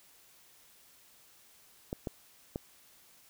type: clicks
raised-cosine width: 2 ms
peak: -21 dBFS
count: 3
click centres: 1.929 / 2.072 / 2.559 s
effects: white hiss -61 dBFS RMS until 3.29 s